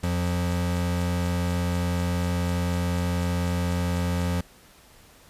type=tone pair together; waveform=square; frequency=87.3 / 176.63 Hz; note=F2 / F3; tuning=0 / +20 cents; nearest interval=octave; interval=1220 cents; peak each=-26 / -28 dBFS; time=0.03-4.41 s; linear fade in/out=5 ms; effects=pink hiss -53 dBFS RMS until 5.29 s + resampled to 32000 Hz